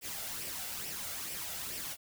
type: noise with flanger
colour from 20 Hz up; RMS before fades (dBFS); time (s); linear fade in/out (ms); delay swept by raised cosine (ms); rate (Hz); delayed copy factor
white; -40; 0.01-1.97; 50; 0.37 to 1.47; 2.3; +0.5
effects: none